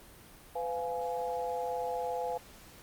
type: chord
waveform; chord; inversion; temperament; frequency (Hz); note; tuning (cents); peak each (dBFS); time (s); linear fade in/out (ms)
sine; F diminished; second; just; 502.9 / 698.5 / 838.1; Cb5 / F5 / Ab5; +31 / 0 / +16; -35 / -37 / -37; 0.55-2.38; 10
effects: pink hiss -54 dBFS RMS until 2.82 s + Opus 32 kbps